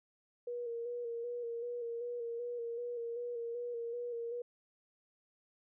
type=tone with vibrato; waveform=sine; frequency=474.4 Hz; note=A#4; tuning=30 cents sharp; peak=-37 dBFS; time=0.47-4.42 s; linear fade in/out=5 ms; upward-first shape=square; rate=2.6 Hz; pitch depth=30 cents each way; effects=none